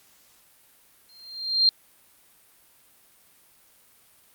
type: tone with exponential growth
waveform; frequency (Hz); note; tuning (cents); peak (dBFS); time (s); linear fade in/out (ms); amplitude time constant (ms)
sine; 4186; C8; 0; -13; 1.09-1.69; 1; 130
effects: white hiss -58 dBFS RMS until 4.34 s + Opus 48 kbps